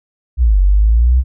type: linear two-way sweep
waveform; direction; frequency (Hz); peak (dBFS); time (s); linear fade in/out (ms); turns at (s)
sine; down then up; 65.41 to 45.63 to 65.41; -7; 0.37-1.24; 50; 0.6
effects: none